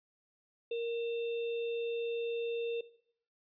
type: tone with sample-and-hold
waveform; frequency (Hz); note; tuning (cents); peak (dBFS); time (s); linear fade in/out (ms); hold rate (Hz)
sine; 466.2; A#4; 0; -32; 0.71-2.81; 5; 3150
effects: noise-tail reverb RT60 0.6 s tail -17 dB re dry + resampled to 11025 Hz